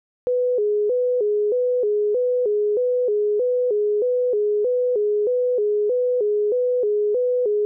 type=tone with vibrato; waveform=sine; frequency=455.3 Hz; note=A#4; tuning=41 cents flat; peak=-17 dBFS; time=0.27-7.65 s; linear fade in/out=0 ms; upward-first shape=square; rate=1.6 Hz; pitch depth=150 cents each way; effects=none